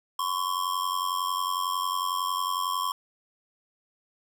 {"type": "ring-modulated tone", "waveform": "square", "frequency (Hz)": 1072, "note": "C6", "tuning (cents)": 42, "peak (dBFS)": -24, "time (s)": [0.19, 2.92], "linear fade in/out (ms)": 2, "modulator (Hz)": 45.5, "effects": []}